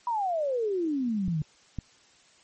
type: exponential sweep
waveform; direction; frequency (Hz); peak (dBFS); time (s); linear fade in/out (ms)
sine; down; 987 to 146.83; -25; 0.07-1.42; 2
type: clicks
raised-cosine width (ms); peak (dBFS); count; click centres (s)
5; -19; 2; 1.281 / 1.787
effects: white hiss -59 dBFS RMS until 2.43 s + MP3 32 kbps

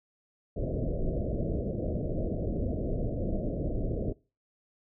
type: low-pass noise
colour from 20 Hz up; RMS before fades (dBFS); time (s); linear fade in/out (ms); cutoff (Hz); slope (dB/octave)
pink; -31; 0.56-4.13; 10; 650; 96
effects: noise-tail reverb RT60 0.3 s tail -21 dB re dry

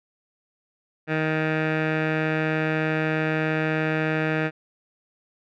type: tone with low-pass filter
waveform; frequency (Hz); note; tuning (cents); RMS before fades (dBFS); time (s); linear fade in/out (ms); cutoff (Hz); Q
15% pulse; 156.8; D#3; +14; -24; 1.07-4.51; 50; 2100; 3.7
effects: none

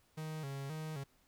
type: tone with vibrato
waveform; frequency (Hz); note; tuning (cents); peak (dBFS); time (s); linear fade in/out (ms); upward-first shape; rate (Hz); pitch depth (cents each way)
45% pulse; 146.83; D3; 0; -40; 0.17-1.04; 10; square; 1.9; 110
effects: pink hiss -71 dBFS RMS until 1.27 s

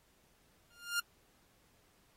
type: tone with exponential growth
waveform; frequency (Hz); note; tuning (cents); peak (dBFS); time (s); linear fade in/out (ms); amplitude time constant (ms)
sawtooth; 1405; F6; +10; -25; 0.7-1; 5; 65
effects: pink hiss -70 dBFS RMS until 2.16 s + AAC 48 kbps

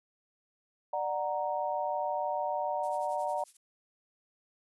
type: chord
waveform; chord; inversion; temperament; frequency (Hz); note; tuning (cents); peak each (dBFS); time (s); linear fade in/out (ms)
sine; D augmented; none; equal with one note detuned; 593.5 / 740 / 932.3; D5 / F#5 / A#5; +18 / 0 / 0; -34; 0.93-3.44; 5
type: noise with tremolo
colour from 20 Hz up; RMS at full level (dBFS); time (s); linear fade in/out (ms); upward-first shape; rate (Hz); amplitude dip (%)
violet; -47; 2.83-3.57; 5; triangle; 11; 90
effects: resampled to 24000 Hz

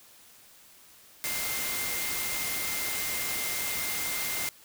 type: tone in noise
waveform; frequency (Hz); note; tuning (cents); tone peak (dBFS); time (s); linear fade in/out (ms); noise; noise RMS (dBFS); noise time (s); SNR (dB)
sine; 2099; C7; +5; -37; 1.24-4.49; 0; white; -32; 1.24-4.49; -8
effects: white hiss -55 dBFS RMS until 4.64 s

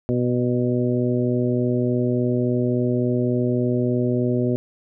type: harmonic tone with a mistuned harmonic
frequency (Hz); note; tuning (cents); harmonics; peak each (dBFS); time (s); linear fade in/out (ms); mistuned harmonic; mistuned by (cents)
123.47; B2; 0; 1 / 2 / 3 / 4 / 5; -23 / -22 / -24 / -29 / -30; 0.09-4.56; 0; 5; -21
effects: none

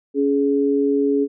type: tone pair together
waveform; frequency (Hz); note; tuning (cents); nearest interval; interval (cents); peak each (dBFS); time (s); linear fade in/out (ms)
sine; 280.2 / 419.8; C#4 / G#4; +19 / +19; perfect fifth; 700; -18; 0.14-1.28; 50
effects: none

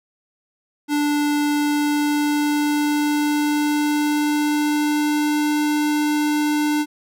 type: tone with pitch glide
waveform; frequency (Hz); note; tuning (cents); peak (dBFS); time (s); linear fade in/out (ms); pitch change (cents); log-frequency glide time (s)
square; 293.7 to 298.7; D4 to D4; 0 to +29; -18; 0.88-6.86; 50; +29; 1.42-5.52
effects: none

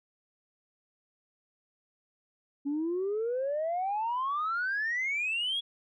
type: exponential sweep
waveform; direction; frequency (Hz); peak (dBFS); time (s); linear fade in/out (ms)
sine; up; 277.2 to 3385; -27; 2.65-5.61; 20
effects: tanh soft clip ceiling -25 dBFS

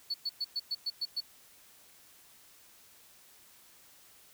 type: tone bursts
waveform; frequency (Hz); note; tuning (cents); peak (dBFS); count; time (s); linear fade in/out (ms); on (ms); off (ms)
triangle; 4435; C#8; 0; -27; 8; 0.1-1.206; 10; 42; 110
effects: tanh soft clip ceiling -28 dBFS + white hiss -59 dBFS RMS until 4.33 s

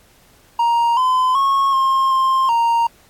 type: tone with pitch steps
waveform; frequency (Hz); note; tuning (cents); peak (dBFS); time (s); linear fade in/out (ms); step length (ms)
triangle; 937 / 1021 / 1094 / 1067 / 1056 / 930; A#5 / C6 / C#6 / C6 / C6 / A#5; +9 / -43 / -23 / +34 / +16 / -4; -11; 0.59-2.87; 5; 380
effects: pink hiss -52 dBFS RMS until 3.09 s + AAC 64 kbps

